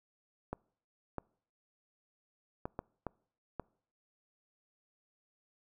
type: clicks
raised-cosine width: 1 ms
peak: -23 dBFS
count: 6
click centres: 0.53 / 1.183 / 2.655 / 2.791 / 3.067 / 3.597 s
effects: noise-tail reverb RT60 0.6 s tail -26 dB re dry